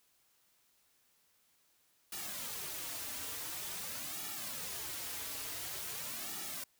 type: noise with flanger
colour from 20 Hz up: white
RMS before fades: -42 dBFS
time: 2.12-6.64 s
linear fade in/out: 5 ms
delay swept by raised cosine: 1.9 to 5.6 ms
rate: 0.47 Hz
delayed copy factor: -0.85
effects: white hiss -72 dBFS RMS until 6.79 s